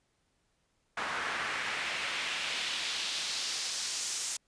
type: noise with band-pass filter sweep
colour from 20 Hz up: pink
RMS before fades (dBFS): -35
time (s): 0.97-4.37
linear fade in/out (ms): 5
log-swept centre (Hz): 1400 to 7200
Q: 1.5
effects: pink hiss -75 dBFS RMS until 4.47 s + resampled to 22050 Hz